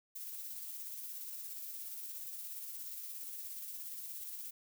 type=noise with tremolo; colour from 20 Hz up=violet; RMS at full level=-44 dBFS; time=0.15-4.51 s; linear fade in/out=10 ms; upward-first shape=square; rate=17 Hz; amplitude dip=25%; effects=none